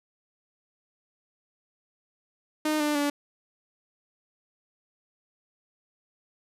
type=tone with pitch steps; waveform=sawtooth; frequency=306.9 / 297.6 / 288.7 Hz; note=D#4 / D4 / D4; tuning=-24 / +23 / -30 cents; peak=-20 dBFS; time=2.65-3.1 s; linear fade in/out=5 ms; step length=150 ms; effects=resampled to 32000 Hz